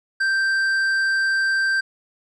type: tone with tanh clipping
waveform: sine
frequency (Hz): 1568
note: G6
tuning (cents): 0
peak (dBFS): -19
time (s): 0.2-1.81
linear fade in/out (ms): 10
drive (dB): 8
effects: none